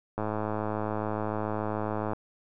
click train, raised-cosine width 1 ms, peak -17 dBFS, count 210, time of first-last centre 0.18-2.133 s, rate 107 Hz, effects none

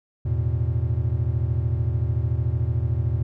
triangle chord, E suspended fourth, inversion none, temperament equal, 82.41 / 110 / 123.47 Hz, E2 / A2 / B2, 0 / 0 / 0 cents, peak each -23 dBFS, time 0.25-3.23 s, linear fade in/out 10 ms, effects none

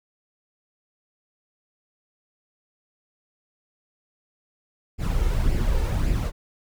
brown noise with flanger, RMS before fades -22 dBFS, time 4.98-6.32 s, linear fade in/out 50 ms, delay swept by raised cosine 0.4 to 2.3 ms, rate 1.8 Hz, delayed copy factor +0.55, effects none

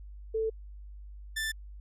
sine / sawtooth tone pair in turn, 442.6 / 1766.3 Hz, A4 / A6, +10 / +6 cents, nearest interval 2 octaves, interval 2396 cents, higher second, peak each -27 / -27 dBFS, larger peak neither, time 0.34-0.5 / 1.36-1.52 s, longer neither, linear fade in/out 10 ms, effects added 50 Hz sine -43 dBFS peak until 1.8 s + resampled to 32000 Hz

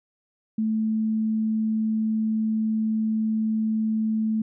sine tone, 219.1 Hz, A3, 7 cents flat, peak -21 dBFS, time 0.58-4.42 s, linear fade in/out 5 ms, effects none

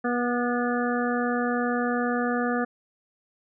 harmonic tone with a mistuned harmonic, 242.5 Hz, B3, 31 cents flat, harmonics 1 / 2 / 3 / 5 / 6 / 7, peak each -26 / -29 / -31 / -33 / -34 / -34 dBFS, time 0.04-2.65 s, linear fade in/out 10 ms, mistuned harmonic 7, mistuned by +27 cents, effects none

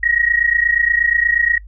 sine tone pair together, 1878 / 1906.4 Hz, A#6 / A#6, +12 / +38 cents, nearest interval unison, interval 26 cents, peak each -16 dBFS, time 0.03-1.58 s, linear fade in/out 5 ms, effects noise-tail reverb RT60 0.1 s tail -24 dB re dry + added 50 Hz sine -34 dBFS peak until 1.67 s

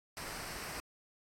pink noise with comb filter, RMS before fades -43 dBFS, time 0.17-0.8 s, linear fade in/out 0 ms, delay 0.29 ms, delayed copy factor -0.5, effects low-pass 12000 Hz 12 dB/octave + AAC 64 kbps

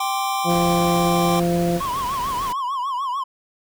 square chord, G suspended fourth, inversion none, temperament equal, 784 / 1046.5 / 1174.7 Hz, G5 / C6 / D6, 0 / 0 / 0 cents, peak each -24 / -27 / -28 dBFS, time 0-1.4 s, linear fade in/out 5 ms
harmonic tone, 172.6 Hz, F3, 20 cents flat, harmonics 1 / 2 / 3 / 4, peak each -20 / -23 / -25 / -26 dBFS, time 0.44-1.81 s, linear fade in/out 50 ms
pink noise, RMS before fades -33 dBFS, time 0.49-2.53 s, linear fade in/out 10 ms
triangle tone with vibrato, 1046.5 Hz, C6, in tune, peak -20 dBFS, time 1.8-3.24 s, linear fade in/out 10 ms, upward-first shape triangle, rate 6.7 Hz, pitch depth 160 cents each way
effects none

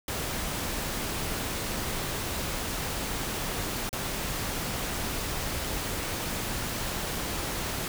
pink noise with dropouts, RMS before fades -32 dBFS, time 0.08-7.88 s, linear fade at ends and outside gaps 1 ms, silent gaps 3.892-3.929 s, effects none

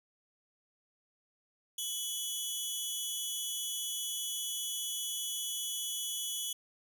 15% pulse tone pair together, 3000 / 3363 Hz, F#7 / G#7, +23 / +21 cents, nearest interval major second, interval 198 cents, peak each -33 / -29 dBFS, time 1.78-6.53 s, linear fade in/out 5 ms, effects none

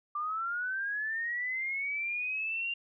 sine linear sweep, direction up, 1174.7 to 2794 Hz, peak -31 dBFS, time 0.15-2.74 s, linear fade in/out 5 ms, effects none

